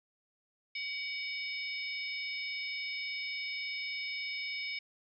harmonic tone with a mistuned harmonic, 735 Hz, F#5, 12 cents flat, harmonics 3 / 4 / 5 / 6 / 7, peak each -37 / -47 / -46 / -54 / -43 dBFS, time 0.75-4.79 s, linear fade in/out 5 ms, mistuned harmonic 3, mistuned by +44 cents, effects none

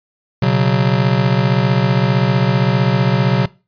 square chord, B suspended second, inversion none, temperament just, 123.47 / 138.9 / 185.21 Hz, B2 / C#3 / F#3, 0 / +4 / +2 cents, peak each -17 dBFS, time 0.42-3.46 s, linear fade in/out 5 ms, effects noise-tail reverb RT60 0.3 s tail -21 dB re dry + resampled to 11025 Hz

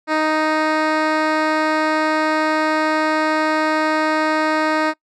10% pulse tone with low-pass filter, 311.1 Hz, D#4, in tune, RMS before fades -18 dBFS, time 0.07-4.94 s, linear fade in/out 50 ms, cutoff 4000 Hz, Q 0.54, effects noise-tail reverb RT60 0.1 s tail -23 dB re dry

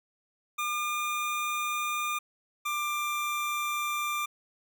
25% pulse tone pair in turn, 1206 / 1188 Hz, D6 / D6, +46 / +20 cents, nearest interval unison, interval 26 cents, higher first, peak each -25 dBFS, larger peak neither, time 0.58-2.19 / 2.65-4.26 s, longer neither, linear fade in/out 10 ms, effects none

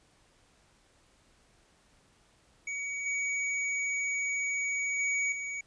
square tone with level steps, 2257 Hz, C#7, 31 cents sharp, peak -34 / -30 / -28 / -35 dBFS, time 2.67-5.61 s, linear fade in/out 5 ms, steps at 3.06 / 4.99 / 5.32 s, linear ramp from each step 2 ms, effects pink hiss -65 dBFS RMS until 5.66 s + resampled to 22050 Hz

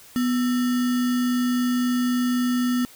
sine tone with sample-and-hold, 246.9 Hz, B3, in tune, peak -19 dBFS, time 0.16-2.85 s, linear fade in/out 0 ms, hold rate 1575 Hz, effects white hiss -48 dBFS RMS until 2.95 s

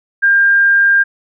sine tone, 1601 Hz, G6, 36 cents sharp, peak -7 dBFS, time 0.22-1.04 s, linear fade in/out 20 ms, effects none

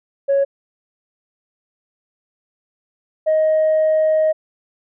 sine tone pair in turn, 554.4 / 626.6 Hz, C#5 / D#5, 0 / +12 cents, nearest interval major second, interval 212 cents, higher second, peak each -11 dBFS, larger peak neither, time 0.28-0.45 / 3.26-4.33 s, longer second, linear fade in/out 20 ms, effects tanh soft clip ceiling -10 dBFS

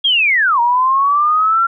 sine linear two-way sweep, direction down then up, 3322 to 932.3 to 1376 Hz, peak -10 dBFS, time 0.04-1.67 s, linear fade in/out 10 ms, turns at 0.6 s, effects none

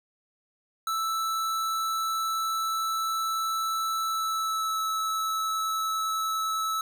square tone with pitch glide, 1318.5 to 1304.9 Hz, E6 to E6, 0 to -18 cents, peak -27 dBFS, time 0.87-6.81 s, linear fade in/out 2 ms, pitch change -18 cents, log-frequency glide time 4.07-4.8 s, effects none

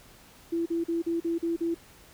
sine tone bursts, 335.3 Hz, E4, 30 cents sharp, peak -25 dBFS, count 7, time 0.52-1.746 s, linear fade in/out 10 ms, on 140 ms, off 41 ms, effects pink hiss -54 dBFS RMS until 2.13 s

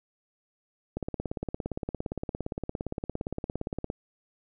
click train, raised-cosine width 2 ms, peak -18 dBFS, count 52, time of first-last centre 0.97-3.901 s, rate 17.4 Hz, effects none

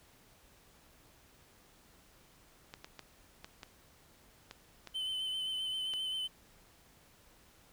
clicks, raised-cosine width 0.2 ms, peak -28 dBFS, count 8, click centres 2.739 / 2.845 / 2.993 / 3.445 / 3.632 / 4.511 / 4.873 / 5.937 s
triangle tone with vibrato, 3056 Hz, G7, 45 cents flat, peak -33 dBFS, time 4.94-6.28 s, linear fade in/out 20 ms, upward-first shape triangle, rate 7.6 Hz, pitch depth 29 cents each way
effects pink hiss -63 dBFS RMS until 7.72 s

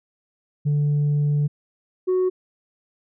sine tone pair in turn, 146.5 / 369.2 Hz, D3 / F#4, -4 / -4 cents, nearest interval octave + major third, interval 1600 cents, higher second, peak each -15 / -15 dBFS, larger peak neither, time 0.65-1.48 / 2.07-2.3 s, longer first, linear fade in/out 20 ms, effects tanh soft clip ceiling -16 dBFS

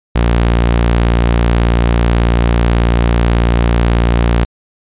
sawtooth tone, 58.27 Hz, A#1, in tune, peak -5 dBFS, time 0.15-4.45 s, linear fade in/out 10 ms, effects resampled to 8000 Hz

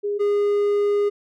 sine / triangle tone pair in turn, 409.6 / 409.6 Hz, G#4 / G#4, -24 / -24 cents, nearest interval unison, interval 0 cents, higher neither, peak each -21 / -15 dBFS, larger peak second, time 0.03-0.19 / 0.19-1.1 s, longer second, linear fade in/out 20 ms, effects none

